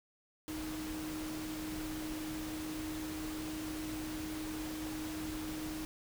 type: tone in noise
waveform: sine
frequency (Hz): 311.1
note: D#4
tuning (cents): 0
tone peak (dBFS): -39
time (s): 0.48-5.85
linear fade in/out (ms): 0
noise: pink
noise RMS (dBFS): -45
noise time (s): 0.48-5.85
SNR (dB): +3
effects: none